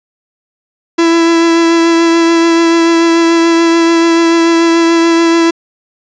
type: tone with vibrato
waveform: 45% pulse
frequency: 333.4 Hz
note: E4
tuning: 20 cents sharp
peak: -6 dBFS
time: 0.98-5.51 s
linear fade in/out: 10 ms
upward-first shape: triangle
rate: 6.9 Hz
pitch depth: 16 cents each way
effects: resampled to 16000 Hz + 8-bit